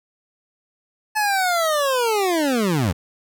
25% pulse linear sweep, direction down, 868 to 76.6 Hz, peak -14 dBFS, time 1.15-2.93 s, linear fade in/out 20 ms, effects none

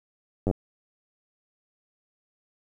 slowing click train, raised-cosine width 2 ms, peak -12 dBFS, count 5, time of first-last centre 0.47-0.512 s, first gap 10 ms, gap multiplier 1.03, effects 9-bit

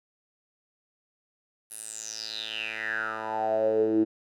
10% pulse tone with band-pass filter sweep, 110 Hz, A2, in tune, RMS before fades -29 dBFS, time 1.7-4.05 s, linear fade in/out 20 ms, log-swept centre 11000 to 300 Hz, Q 8.1, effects none

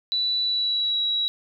sine tone with pitch glide, 3960 to 3881 Hz, B7 to B7, +4 to -31 cents, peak -21 dBFS, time 0.12-1.28 s, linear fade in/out 0 ms, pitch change -35 cents, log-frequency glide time 0.43-1.01 s, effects none

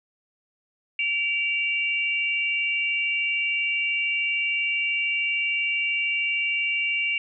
sine tone pair together, 2310 / 2777 Hz, D7 / F7, -29 / -10 cents, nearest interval minor third, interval 319 cents, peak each -25 dBFS, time 0.99-7.18 s, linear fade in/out 2 ms, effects none

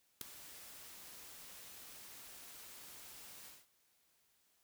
white noise with ADSR envelope, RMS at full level -35 dBFS, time 0.21-3.67 s, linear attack 3 ms, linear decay 3 ms, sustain -19 dB, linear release 210 ms, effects white hiss -75 dBFS RMS until 4.63 s

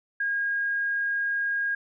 sine tone, 1629 Hz, G#6, 34 cents flat, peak -24 dBFS, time 0.2-1.75 s, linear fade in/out 5 ms, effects none

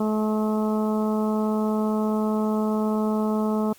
harmonic tone, 215.1 Hz, A3, 39 cents flat, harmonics 1 / 2 / 3 / 4 / 5 / 6, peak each -22 / -28 / -32 / -34 / -36 / -38 dBFS, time 0-3.73 s, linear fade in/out 5 ms, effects white hiss -53 dBFS RMS until 3.78 s + Opus 32 kbps

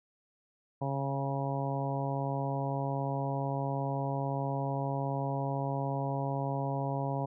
harmonic tone with a mistuned harmonic, 137.6 Hz, C#3, 12 cents flat, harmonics 1 / 2 / 3 / 4 / 5 / 6 / 7, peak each -33 / -39 / -42 / -39 / -39 / -41 / -40 dBFS, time 0.81-7.26 s, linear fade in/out 10 ms, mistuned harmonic 1, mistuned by +18 cents, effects none

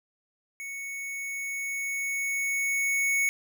square tone with level ramp, 2217 Hz, C#7, in tune, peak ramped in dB -36 to -23 dBFS, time 0.6-3.29 s, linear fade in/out 0 ms, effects none

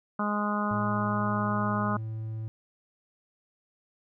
harmonic tone, 207.7 Hz, G#3, in tune, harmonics 1 / 2 / 3 / 4 / 5 / 6 / 7, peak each -29 / -41 / -36 / -37 / -34 / -32 / -38 dBFS, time 0.19-1.97 s, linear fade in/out 5 ms
triangle tone, 110.5 Hz, A2, 8 cents sharp, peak -30 dBFS, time 0.71-2.48 s, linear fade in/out 0 ms
effects none

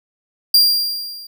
45% pulse tone with level ramp, 4769 Hz, D8, 26 cents sharp, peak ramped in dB -6 to -33 dBFS, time 0.54-1.27 s, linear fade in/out 5 ms, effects none

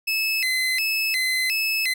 30% pulse tone with vibrato, 2306 Hz, D7, 32 cents flat, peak -18 dBFS, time 0.07-1.94 s, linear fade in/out 10 ms, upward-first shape square, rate 1.4 Hz, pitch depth 210 cents each way, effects none

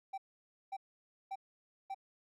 triangle tone bursts, 777 Hz, G5, 16 cents flat, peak -36 dBFS, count 4, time 0.13-1.946 s, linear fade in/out 10 ms, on 49 ms, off 540 ms, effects none

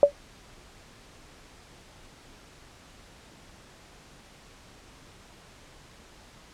sine tone with exponential decay, 573 Hz, D5, 43 cents flat, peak -7 dBFS, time 0.03-0.12 s, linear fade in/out 1 ms, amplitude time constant 18 ms, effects pink hiss -52 dBFS RMS until 6.53 s + low-pass 8000 Hz 12 dB/octave

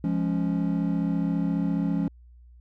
triangle chord, Db major, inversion first, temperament just, 173.24 / 207.9 / 277.2 Hz, F3 / Ab3 / Db4, -14 / +2 / 0 cents, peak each -24 / -27 / -26 dBFS, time 0.04-2.08 s, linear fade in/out 2 ms, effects added 60 Hz sine -48 dBFS peak until 2.6 s

